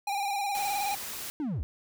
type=tone with vibrato; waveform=square; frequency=804 Hz; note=G5; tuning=44 cents sharp; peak=-29 dBFS; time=0.07-0.95 s; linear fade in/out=5 ms; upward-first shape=square; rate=19 Hz; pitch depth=40 cents each way
type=noise; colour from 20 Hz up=white; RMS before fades=-38 dBFS; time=0.55-1.3 s; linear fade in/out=0 ms
type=linear sweep; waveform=triangle; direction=down; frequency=318.1 to 49 Hz; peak=-27 dBFS; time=1.4-1.63 s; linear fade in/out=0 ms
effects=none

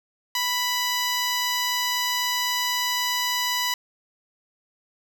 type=tone; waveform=10% pulse; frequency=987.8 Hz; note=B5; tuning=in tune; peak=-14 dBFS; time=0.35-3.74 s; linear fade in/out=2 ms; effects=none

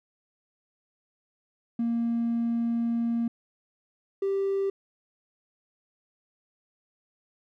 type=tone pair in turn; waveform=triangle; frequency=233.1 / 392 Hz; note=A#3 / G4; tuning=0 / 0 cents; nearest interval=major sixth; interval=900 cents; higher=second; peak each=-21 dBFS; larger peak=neither; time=1.79-3.28 / 4.22-4.7 s; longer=first; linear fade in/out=5 ms; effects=tanh soft clip ceiling -20 dBFS

